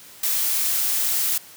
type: noise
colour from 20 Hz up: blue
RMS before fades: -22 dBFS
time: 0.23-1.38 s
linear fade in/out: 5 ms
effects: white hiss -45 dBFS RMS until 1.56 s + high-pass 60 Hz 12 dB/octave